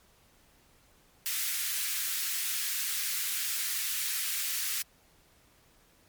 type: high-pass noise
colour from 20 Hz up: white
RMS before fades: -32 dBFS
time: 1.26-4.82 s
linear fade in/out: 0 ms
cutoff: 1500 Hz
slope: 24 dB/octave
effects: pink hiss -63 dBFS RMS until 6.08 s + MP3 96 kbps